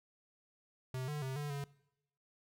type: tone with pitch steps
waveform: square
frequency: 129.3 / 148.7 / 132.1 / 146.6 / 141.5 Hz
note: C3 / D3 / C3 / D3 / C#3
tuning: -20 / +22 / +17 / -3 / +36 cents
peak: -38 dBFS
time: 0.94-1.64 s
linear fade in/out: 2 ms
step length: 140 ms
effects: noise-tail reverb RT60 0.8 s tail -21 dB re dry